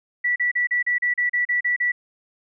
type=tone bursts; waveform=sine; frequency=1955 Hz; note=B6; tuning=18 cents flat; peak=-18 dBFS; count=11; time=0.24-1.92 s; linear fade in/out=10 ms; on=120 ms; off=36 ms; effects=none